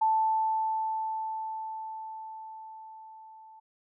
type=tone with level ramp; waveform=sine; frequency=880 Hz; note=A5; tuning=in tune; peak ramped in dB=-21 to -49 dBFS; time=0.01-3.6 s; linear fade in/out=10 ms; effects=none